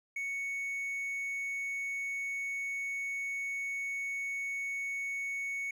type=tone; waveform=triangle; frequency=2220 Hz; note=C#7; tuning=2 cents sharp; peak=-32 dBFS; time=0.16-5.71 s; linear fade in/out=5 ms; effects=none